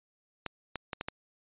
clicks, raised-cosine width 0.3 ms, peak -18 dBFS, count 5, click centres 0.463 / 0.757 / 0.932 / 1.011 / 1.085 s, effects resampled to 8000 Hz

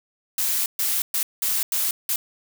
blue noise bursts at uneven times, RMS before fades -23 dBFS, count 6, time 0.38-0.66 / 0.79-1.02 / 1.14-1.23 / 1.42-1.63 / 1.72-1.91 / 2.09-2.16 s, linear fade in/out 2 ms, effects none

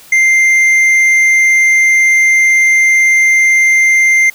triangle tone with tanh clipping, 2094 Hz, C7, 1 cent sharp, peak -7 dBFS, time 0.12-4.3 s, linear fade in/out 5 ms, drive 10 dB, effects white hiss -39 dBFS RMS until 4.34 s

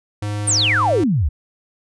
square tone with pitch glide, 103.83 to 104.67 Hz, G#2 to G#2, 0 to +14 cents, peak -22 dBFS, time 0.22-1.04 s, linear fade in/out 5 ms, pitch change +14 cents, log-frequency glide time 0.46-0.82 s
sine exponential sweep, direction down, 9397 to 61.7 Hz, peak -14 dBFS, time 0.47-1.29 s, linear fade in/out 10 ms
effects resampled to 24000 Hz

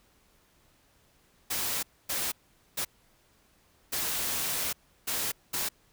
white noise bursts at uneven times, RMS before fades -31 dBFS, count 6, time 1.5-1.83 / 2.09-2.32 / 2.77-2.85 / 3.92-4.73 / 5.07-5.32 / 5.53-5.69 s, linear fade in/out 10 ms, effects pink hiss -65 dBFS RMS until 5.92 s

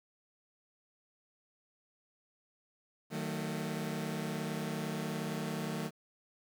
sawtooth chord, D# diminished, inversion none, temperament just, 155.56 / 186.68 / 224 Hz, D#3 / F#3 / A3, 0 / +16 / +31 cents, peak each -35 / -37 / -35 dBFS, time 3.1-5.91 s, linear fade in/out 50 ms, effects 10-bit

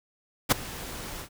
pink noise with ADSR envelope, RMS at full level -17 dBFS, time 0.49-1.29 s, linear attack 28 ms, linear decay 9 ms, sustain -21 dB, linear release 85 ms, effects none

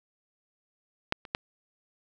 clicks, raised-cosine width 0.3 ms, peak -9 / -27 / -11 dBFS, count 3, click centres 1.124 / 1.252 / 1.349 s, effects none

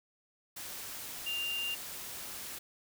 sine tone in noise, 2794 Hz, F7, in tune, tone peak -33 dBFS, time 1.26-1.75 s, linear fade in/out 10 ms, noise white, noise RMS -43 dBFS, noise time 0.56-2.59 s, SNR +7 dB, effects none

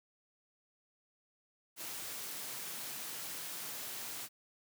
white high-pass noise, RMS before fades -43 dBFS, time 1.76-4.29 s, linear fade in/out 50 ms, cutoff 100 Hz, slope 96 dB/octave, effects none

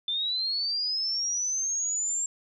sine linear sweep, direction up, 3525 to 7459 Hz, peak -26 dBFS, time 0.08-2.26 s, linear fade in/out 2 ms, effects none

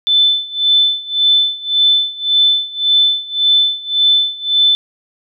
sine tone with tremolo, 3520 Hz, A7, in tune, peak -7 dBFS, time 0.07-4.75 s, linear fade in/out 0 ms, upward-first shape sine, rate 1.8 Hz, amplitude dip 90%, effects none

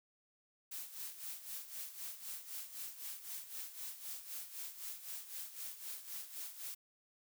blue noise with tremolo, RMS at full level -44 dBFS, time 0.71-6.75 s, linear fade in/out 10 ms, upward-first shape sine, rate 3.9 Hz, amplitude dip 70%, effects none

